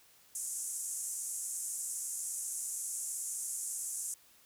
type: band-pass noise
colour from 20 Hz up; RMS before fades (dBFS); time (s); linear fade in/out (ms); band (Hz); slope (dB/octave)
pink; -39; 0.35-4.14; 2; 6700 to 11000; 48
effects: white hiss -63 dBFS RMS until 4.45 s